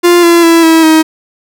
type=tone with pitch steps; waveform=45% pulse; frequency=349.2 / 340.8 / 332.7 / 324.7 / 316.9 Hz; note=F4 / F4 / E4 / E4 / D#4; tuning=0 / -42 / +16 / -26 / +32 cents; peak=-3 dBFS; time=0.03-1.03 s; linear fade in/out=20 ms; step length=200 ms; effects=none